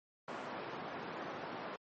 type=band-pass noise; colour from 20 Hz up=white; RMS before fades=-44 dBFS; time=0.28-1.76 s; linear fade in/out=2 ms; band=160 to 1100 Hz; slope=12 dB/octave; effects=high-pass 100 Hz 12 dB/octave + MP3 32 kbps